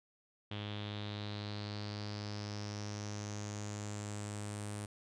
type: tone with low-pass filter sweep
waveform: sawtooth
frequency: 103.83 Hz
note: G#2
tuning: in tune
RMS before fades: -42 dBFS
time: 0.51-4.86 s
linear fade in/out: 5 ms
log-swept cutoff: 3300 to 9100 Hz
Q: 5.5
effects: none